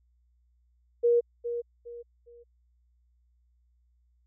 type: tone with echo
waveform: sine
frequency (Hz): 474.6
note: A#4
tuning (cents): +31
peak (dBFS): -19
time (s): 1.03-1.21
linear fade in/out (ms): 20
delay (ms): 410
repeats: 3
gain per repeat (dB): -10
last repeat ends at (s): 2.44
effects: added 60 Hz sine -64 dBFS peak until 4.26 s